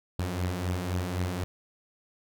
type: beating tone pair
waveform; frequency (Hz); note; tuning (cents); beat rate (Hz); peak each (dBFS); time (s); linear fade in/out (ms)
sawtooth; 87.31 / 91.21; F2 / F#2; 0 / -24; 3.9; -30 / -26; 0.19-1.44; 0
effects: none